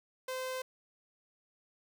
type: tone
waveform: sawtooth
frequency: 516 Hz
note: C5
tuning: 24 cents flat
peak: -32 dBFS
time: 0.28-0.62 s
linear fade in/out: 5 ms
effects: none